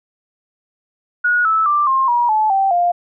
sine tone with pitch steps, 1452 / 1308.6 / 1179.4 / 1062.9 / 958 / 863.4 / 778.1 / 701.3 Hz, F#6 / E6 / D6 / C6 / A#5 / A5 / G5 / F5, -33 / -13 / +7 / +27 / +47 / -33 / -13 / +7 cents, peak -12 dBFS, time 1.24-2.92 s, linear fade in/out 10 ms, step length 210 ms, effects none

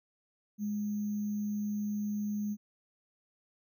sine tone with sample-and-hold, 207.7 Hz, G#3, in tune, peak -31 dBFS, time 0.58-2.57 s, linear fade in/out 50 ms, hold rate 6300 Hz, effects none

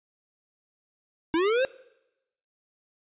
square linear sweep, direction up, 311.1 to 546 Hz, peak -22 dBFS, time 1.34-1.65 s, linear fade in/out 0 ms, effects noise-tail reverb RT60 0.9 s tail -22 dB re dry + resampled to 8000 Hz

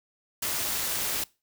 white noise with amplitude modulation, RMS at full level -27 dBFS, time 0.42-1.24 s, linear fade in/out 5 ms, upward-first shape sine, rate 290 Hz, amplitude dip 55%, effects noise-tail reverb RT60 0.3 s tail -23 dB re dry

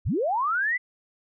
sine linear sweep, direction up, 39.29 to 2047 Hz, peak -22 dBFS, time 0.05-0.78 s, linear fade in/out 20 ms, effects none

